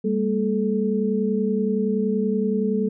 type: tone cluster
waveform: sine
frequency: 199.5 / 230.1 / 433.1 Hz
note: G3 / A#3 / A4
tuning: +31 / -22 / -27 cents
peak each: -22 / -26 / -24 dBFS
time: 0.04-2.89 s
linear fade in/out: 10 ms
effects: none